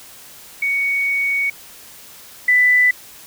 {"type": "tone pair in turn", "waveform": "sine", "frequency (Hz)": [2233, 1989.4], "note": ["C#7", "B6"], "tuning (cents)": [12, 12], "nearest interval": "major second", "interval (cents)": 200, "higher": "first", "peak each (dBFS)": [-16, -10], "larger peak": "second", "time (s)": [[0.62, 1.5], [2.48, 2.91]], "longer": "first", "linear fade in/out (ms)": 5, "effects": ["white hiss -41 dBFS RMS until 3.26 s"]}